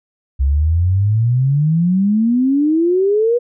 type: exponential sweep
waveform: sine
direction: up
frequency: 65.41 to 490.6 Hz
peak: -11 dBFS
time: 0.39-3.39 s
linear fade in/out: 20 ms
effects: none